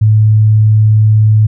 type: tone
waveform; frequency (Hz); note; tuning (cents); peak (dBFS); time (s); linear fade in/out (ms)
sine; 107.9; A2; -33; -4; 0.01-1.47; 10
effects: none